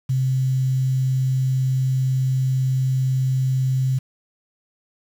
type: tone with quantisation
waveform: sine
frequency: 131 Hz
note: C3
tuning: 2 cents sharp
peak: -17 dBFS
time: 0.09-3.99 s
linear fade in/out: 10 ms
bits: 7
effects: none